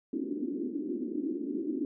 pink band-pass noise, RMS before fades -34 dBFS, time 0.13-1.85 s, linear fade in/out 2 ms, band 260 to 340 Hz, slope 48 dB/octave, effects none

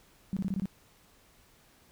sine tone bursts, 192 Hz, G3, 36 cents flat, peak -28 dBFS, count 6, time 0.33-0.656 s, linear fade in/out 0 ms, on 36 ms, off 22 ms, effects pink hiss -62 dBFS RMS until 1.91 s

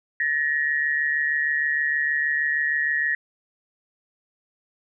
sine tone pair together, 1740 / 1886.4 Hz, A6 / A#6, -20 / +20 cents, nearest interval minor second, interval 140 cents, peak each -25 / -22 dBFS, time 0.2-3.15 s, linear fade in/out 2 ms, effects none

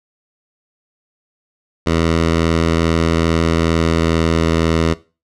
10% pulse tone with pitch glide, 82.41 to 81.89 Hz, E2 to E2, 0 to -11 cents, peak -5 dBFS, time 1.86-4.94 s, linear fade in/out 10 ms, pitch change -11 cents, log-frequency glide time 3.53-4.5 s, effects noise-tail reverb RT60 0.3 s tail -18 dB re dry + low-pass 6000 Hz 12 dB/octave

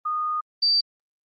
sine tone pair in turn, 1231 / 4648 Hz, D#6 / D8, -19 / -19 cents, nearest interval octave + major seventh, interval 2300 cents, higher second, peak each -23 / -17 dBFS, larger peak second, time 0.05-0.41 / 0.62-0.81 s, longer first, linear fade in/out 10 ms, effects Opus 32 kbps

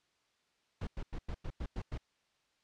brown noise bursts, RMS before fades -38 dBFS, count 8, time 0.81-1.977 s, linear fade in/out 5 ms, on 61 ms, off 97 ms, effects white hiss -75 dBFS RMS until 2.63 s + low-pass 5000 Hz 12 dB/octave

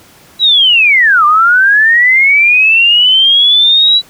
sine linear two-way sweep, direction down then up, 3951 to 1174.7 to 3951 Hz, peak -4 dBFS, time 0.39-4.02 s, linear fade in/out 50 ms, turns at 1.25 s, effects pink hiss -41 dBFS RMS until 4.09 s + high-pass 80 Hz 12 dB/octave

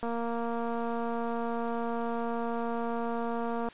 click train, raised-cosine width 1 ms, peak -21 dBFS, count 853, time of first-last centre 0.03-3.687 s, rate 233 Hz, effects white hiss -52 dBFS RMS until 3.73 s + resampled to 8000 Hz

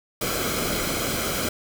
pink noise with comb filter, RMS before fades -26 dBFS, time 0.21-1.49 s, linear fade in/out 5 ms, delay 1.1 ms, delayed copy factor -0.6, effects none

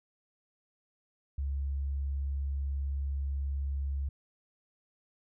sine tone, 69.3 Hz, C#2, in tune, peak -30 dBFS, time 1.38-4.09 s, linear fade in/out 5 ms, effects none

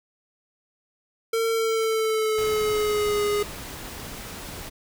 square tone with pitch glide, 453.7 to 413.6 Hz, A#4 to G#4, -47 to -7 cents, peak -22 dBFS, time 1.33-3.43 s, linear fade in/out 5 ms, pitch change -160 cents, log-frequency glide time 1.5-3.22 s
pink noise, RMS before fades -37 dBFS, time 2.37-4.7 s, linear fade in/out 20 ms
effects none

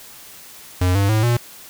square tone with pitch steps, 90.6 / 99.37 / 108.99 / 119.55 Hz, F#2 / G2 / A2 / A#2, -36 / +24 / -16 / +44 cents, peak -15 dBFS, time 0.81-1.37 s, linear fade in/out 5 ms, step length 140 ms, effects white hiss -41 dBFS RMS until 1.69 s

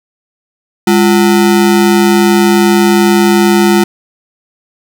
square ring-modulated tone, 275.3 Hz, C#4, 12 cents flat, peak -3 dBFS, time 0.87-3.84 s, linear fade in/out 5 ms, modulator 71.3 Hz, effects none

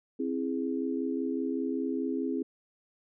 sine chord, C augmented, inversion none, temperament equal with one note detuned, 264.5 / 329.6 / 415.3 Hz, C4 / E4 / G#4, +19 / 0 / 0 cents, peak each -31 / -34 / -35 dBFS, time 0.19-2.43 s, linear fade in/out 10 ms, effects none

